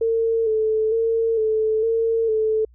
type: tone with vibrato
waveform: sine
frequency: 445.3 Hz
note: A4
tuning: 21 cents sharp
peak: -17 dBFS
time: 0.01-2.65 s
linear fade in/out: 5 ms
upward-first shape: square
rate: 1.1 Hz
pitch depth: 34 cents each way
effects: added 60 Hz sine -48 dBFS peak until 2.74 s